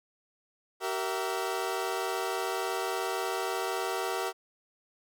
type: chord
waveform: 20% pulse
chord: E diminished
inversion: first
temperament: equal with one note detuned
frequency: 382.6 / 466.2 / 659.3 Hz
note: G4 / Bb4 / E5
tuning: -42 / 0 / 0 cents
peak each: -28 / -30 / -32 dBFS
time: 0.8-4.33 s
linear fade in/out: 50 ms
effects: none